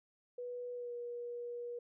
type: tone with pitch glide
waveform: sine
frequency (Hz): 490 to 479.9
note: B4 to B4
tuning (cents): -14 to -50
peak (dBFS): -40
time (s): 0.38-1.79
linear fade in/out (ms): 5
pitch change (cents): -36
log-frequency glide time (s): 0.74-0.93
effects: none